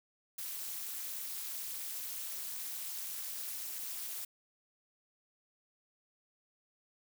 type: noise with amplitude modulation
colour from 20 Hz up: blue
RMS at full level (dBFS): -37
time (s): 0.38-4.25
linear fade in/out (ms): 5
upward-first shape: sine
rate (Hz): 286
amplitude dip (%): 100
effects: none